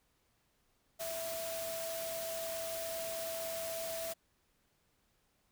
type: tone in noise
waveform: sine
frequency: 659.3 Hz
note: E5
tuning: in tune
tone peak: -39 dBFS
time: 0.99-4.14 s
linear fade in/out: 20 ms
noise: white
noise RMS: -43 dBFS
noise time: 0.99-4.14 s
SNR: +1 dB
effects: pink hiss -75 dBFS RMS until 5.51 s